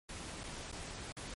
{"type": "noise with dropouts", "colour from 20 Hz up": "pink", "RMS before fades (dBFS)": -45, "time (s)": [0.09, 1.34], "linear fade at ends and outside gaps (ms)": 2, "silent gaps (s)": [[0.434, 0.439], [0.716, 0.726], [1.122, 1.168]], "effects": ["MP3 48 kbps"]}